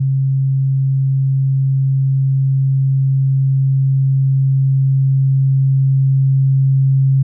sine tone with level ramp, 134.8 Hz, C#3, 48 cents flat, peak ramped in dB -12 to -9 dBFS, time 0-7.23 s, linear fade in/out 10 ms, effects none

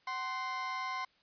30% pulse tone pair together, 753 / 1044.7 Hz, F#5 / C6, +30 / -3 cents, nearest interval tritone, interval 567 cents, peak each -40 / -33 dBFS, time 0.07-1.05 s, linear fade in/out 5 ms, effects white hiss -69 dBFS RMS until 1.22 s + resampled to 11025 Hz

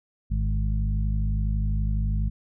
harmonic tone with a mistuned harmonic, 52.1 Hz, G#1, 6 cents sharp, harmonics 1 / 2 / 3 / 4, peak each -23 / -29 / -33 / -35 dBFS, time 0.3-2.3 s, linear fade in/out 20 ms, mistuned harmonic 3, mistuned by -28 cents, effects none

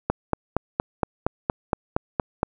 click train, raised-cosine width 1 ms, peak -6 dBFS, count 11, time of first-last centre 0.1-2.431 s, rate 4.29 Hz, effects none

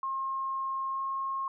sine tone with pitch glide, 1071 to 1077.8 Hz, C6 to C#6, +40 to -49 cents, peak -30 dBFS, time 0.03-1.48 s, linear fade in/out 2 ms, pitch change +11 cents, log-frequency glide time 0.9-1.01 s, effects none

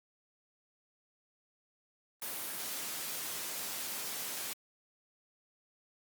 white noise, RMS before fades -39 dBFS, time 2.22-4.53 s, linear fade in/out 0 ms, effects high-pass 150 Hz 12 dB/octave + Opus 32 kbps

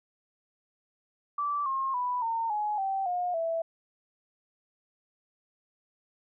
sine tone with pitch steps, 1162 / 1071.7 / 988.5 / 911.7 / 840.9 / 775.5 / 715.3 / 659.7 Hz, D6 / C6 / B5 / A#5 / G#5 / G5 / F5 / E5, -19 / +41 / +1 / -39 / +21 / -19 / +41 / +1 cents, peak -27 dBFS, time 1.38-3.62 s, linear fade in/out 5 ms, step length 280 ms, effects none

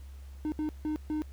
triangle tone bursts at uneven times, 306.1 Hz, D#4, 28 cents flat, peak -27 dBFS, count 4, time 0.45-0.52 / 0.59-0.69 / 0.85-0.96 / 1.1-1.22 s, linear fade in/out 0 ms, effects added 68 Hz sine -43 dBFS peak until 1.32 s + pink hiss -62 dBFS RMS until 1.32 s

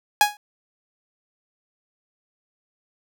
sawtooth tone with exponential decay, 830.6 Hz, G#5, in tune, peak -6 dBFS, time 0.21-0.37 s, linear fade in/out 1 ms, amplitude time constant 34 ms, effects none

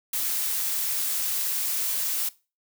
blue noise, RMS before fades -27 dBFS, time 0.13-2.29 s, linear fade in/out 5 ms, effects noise-tail reverb RT60 0.3 s tail -20 dB re dry

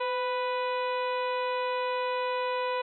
harmonic tone with a mistuned harmonic, 494.4 Hz, B4, 2 cents sharp, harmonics 1 / 2 / 3 / 4 / 5 / 6 / 7 / 8, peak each -30 / -31 / -41 / -43 / -40 / -46 / -48 / -47 dBFS, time 0-2.82 s, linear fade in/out 10 ms, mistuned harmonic 1, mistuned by +40 cents, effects none

